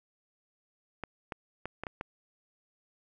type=clicks; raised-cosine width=0.5 ms; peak=-21 dBFS; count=6; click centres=1.037 / 1.322 / 1.656 / 1.836 / 1.868 / 2.011 s; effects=none